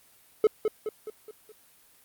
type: tone with echo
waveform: triangle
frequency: 430.6 Hz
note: A4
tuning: 37 cents flat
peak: -14 dBFS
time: 0.44-0.47 s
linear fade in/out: 2 ms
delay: 210 ms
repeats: 5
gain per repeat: -6 dB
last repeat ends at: 1.52 s
effects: white hiss -59 dBFS RMS until 2.04 s + Opus 32 kbps